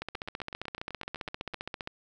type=two click trains; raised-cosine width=0.3 ms; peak=-24 / -19 dBFS; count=12 / 29; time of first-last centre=0.15-1.537 / 0.02-1.874 s; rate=7.93 / 15.1 Hz; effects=none